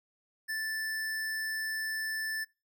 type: tone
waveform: square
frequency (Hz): 1760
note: A6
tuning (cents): 0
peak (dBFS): -33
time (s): 0.48-2.45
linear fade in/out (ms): 20
effects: noise-tail reverb RT60 0.3 s tail -26 dB re dry